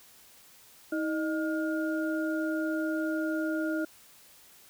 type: tone cluster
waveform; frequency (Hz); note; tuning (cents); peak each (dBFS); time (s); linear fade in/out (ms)
sine; 318.2 / 615 / 1422; D#4 / D#5 / F6; +39 / -20 / +31; -29 / -35 / -36; 0.92-3.85; 5
effects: white hiss -56 dBFS RMS until 4.69 s